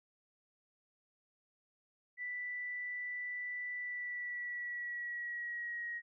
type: tone with pitch glide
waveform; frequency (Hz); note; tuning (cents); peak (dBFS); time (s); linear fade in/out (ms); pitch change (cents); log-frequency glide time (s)
sine; 1975.5 to 1890.7; B6 to A#6; 0 to +24; -38; 2.17-6.02; 50; -76; 3.76-5.9
effects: none